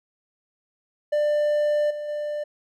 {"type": "tone with level steps", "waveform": "triangle", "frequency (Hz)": 594, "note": "D5", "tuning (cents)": 20, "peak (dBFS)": [-17, -27, -24], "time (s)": [1.12, 2.44], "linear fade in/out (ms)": 10, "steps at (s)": [1.9, 2.08], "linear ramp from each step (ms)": 10, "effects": []}